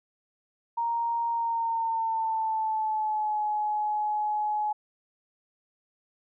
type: tone with pitch glide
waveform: sine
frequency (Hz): 932.3 to 845.1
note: A#5 to G#5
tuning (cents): 0 to +30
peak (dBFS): -25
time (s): 0.77-4.73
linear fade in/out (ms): 10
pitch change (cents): -170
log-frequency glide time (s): 1.29-3.43
effects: none